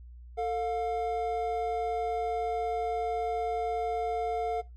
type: tone pair together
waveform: triangle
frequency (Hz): 447.3 / 710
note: A4 / F5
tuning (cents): +28 / +28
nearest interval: minor sixth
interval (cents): 800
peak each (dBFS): -29 / -29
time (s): 0.37-4.62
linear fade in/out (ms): 20
effects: noise-tail reverb RT60 0.2 s tail -18 dB re dry + added 60 Hz sine -45 dBFS peak until 4.76 s